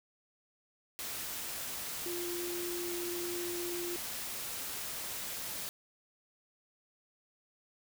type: tone in noise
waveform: sine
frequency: 349.2 Hz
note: F4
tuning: in tune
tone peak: -37 dBFS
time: 2.06-3.96 s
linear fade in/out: 0 ms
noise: white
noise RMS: -40 dBFS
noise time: 0.99-5.69 s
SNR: 0 dB
effects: none